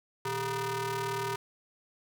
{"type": "ring-modulated tone", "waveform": "sawtooth", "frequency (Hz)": 277.2, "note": "C#4", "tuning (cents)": 0, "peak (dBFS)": -24, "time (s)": [0.25, 1.36], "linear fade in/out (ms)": 5, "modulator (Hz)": 674, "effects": []}